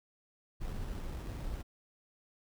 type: noise with sample-and-hold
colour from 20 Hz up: brown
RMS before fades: -39 dBFS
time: 0.6-1.63 s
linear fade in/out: 20 ms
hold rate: 4410 Hz
effects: none